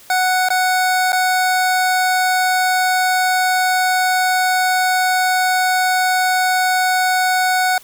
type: tone with dropouts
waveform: 25% pulse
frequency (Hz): 740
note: F#5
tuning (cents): 0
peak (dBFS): -10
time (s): 0.1-7.78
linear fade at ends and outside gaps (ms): 2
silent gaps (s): 0.487-0.503 / 1.121-1.129
effects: white hiss -44 dBFS RMS until 7.83 s